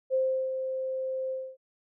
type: tone with ADSR envelope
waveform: sine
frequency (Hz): 523.3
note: C5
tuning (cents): 0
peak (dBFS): -22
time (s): 0.1-1.57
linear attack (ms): 40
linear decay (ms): 360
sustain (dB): -7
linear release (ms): 260
effects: none